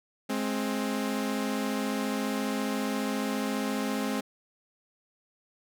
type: tone pair together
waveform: sawtooth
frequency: 210 / 264.6 Hz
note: G#3 / C4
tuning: +19 / +20 cents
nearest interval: major third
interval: 401 cents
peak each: -27 dBFS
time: 0.29-4.21 s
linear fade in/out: 10 ms
effects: none